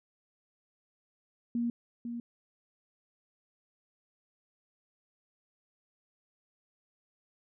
sine tone with echo, 236.5 Hz, A#3, 25 cents sharp, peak -28 dBFS, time 1.55-1.7 s, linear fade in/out 2 ms, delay 500 ms, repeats 1, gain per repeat -7 dB, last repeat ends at 2.2 s, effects none

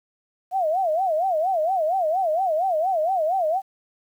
sine tone with vibrato, 690 Hz, F5, 21 cents flat, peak -19 dBFS, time 0.51-3.62 s, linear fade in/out 50 ms, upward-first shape sine, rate 4.3 Hz, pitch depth 210 cents each way, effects 9-bit

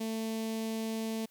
sawtooth tone with notch filter, 222.5 Hz, A3, 20 cents sharp, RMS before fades -35 dBFS, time 0-1.26 s, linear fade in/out 10 ms, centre 1400 Hz, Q 0.88, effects white hiss -67 dBFS RMS until 1.3 s

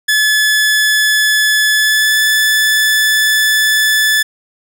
sawtooth tone with pitch glide, 1720 to 1738 Hz, A6 to A6, -40 to -22 cents, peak -6 dBFS, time 0.08-4.23 s, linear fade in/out 10 ms, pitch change +18 cents, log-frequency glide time 1.73-2.2 s, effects none

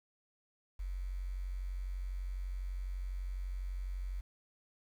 sine tone with quantisation, 46 Hz, F#1, 9 cents flat, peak -36 dBFS, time 0.79-4.21 s, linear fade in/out 10 ms, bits 10, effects none

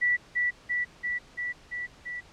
sine tone with echo, 1957 Hz, B6, 16 cents flat, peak -21 dBFS, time 0.01-0.17 s, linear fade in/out 20 ms, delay 340 ms, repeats 6, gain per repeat -2 dB, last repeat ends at 2.21 s, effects pink hiss -54 dBFS RMS until 2.32 s + low-pass 6000 Hz 12 dB/octave

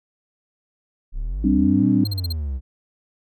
triangle exponential two-way sweep, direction up then down, 30.56 to 125.3 to 62.2 Hz, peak -21 dBFS, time 1.12-2.61 s, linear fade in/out 50 ms, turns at 1.88 s
sine chord, G suspended fourth, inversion none, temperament equal, 196 / 261.6 / 293.7 Hz, G3 / C4 / D4, 0 / 0 / 0 cents, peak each -19 dBFS, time 1.44-2.04 s, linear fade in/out 5 ms
45% pulse tone bursts, 4186 Hz, C8, in tune, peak -25 dBFS, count 5, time 2.05-2.326 s, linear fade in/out 5 ms, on 24 ms, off 39 ms
effects none

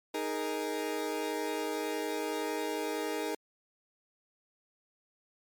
30% pulse chord, D# suspended fourth, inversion none, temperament equal, 311.1 / 415.3 / 466.2 Hz, D#4 / G#4 / A#4, 0 / 0 / 0 cents, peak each -34 dBFS, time 0.14-3.35 s, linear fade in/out 5 ms, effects MP3 96 kbps

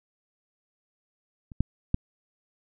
clicks, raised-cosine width 5 ms, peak -30 / -10 / -10 dBFS, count 3, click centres 1.518 / 1.606 / 1.944 s, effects none

